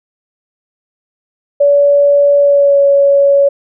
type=tone with pitch glide; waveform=sine; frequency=571 to 560.9 Hz; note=D5 to C#5; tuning=-49 to +20 cents; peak=-5 dBFS; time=1.6-3.49 s; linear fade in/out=10 ms; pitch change=-31 cents; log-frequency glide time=2.38-2.83 s; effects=none